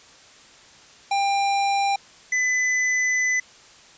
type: tone pair in turn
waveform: square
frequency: 796 / 2006 Hz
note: G5 / B6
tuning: +26 / +26 cents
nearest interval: octave + major third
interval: 1600 cents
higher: second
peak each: -20 dBFS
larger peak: neither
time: 1.11-1.96 / 2.32-3.4 s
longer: second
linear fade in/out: 5 ms
effects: white hiss -49 dBFS RMS until 3.97 s + resampled to 16000 Hz